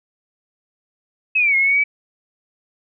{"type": "linear two-way sweep", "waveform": "sine", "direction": "down then up", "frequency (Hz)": [2600, 2142, 2304], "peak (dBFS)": -13, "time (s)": [1.35, 1.84], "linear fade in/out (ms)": 10, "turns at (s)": 1.56, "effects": []}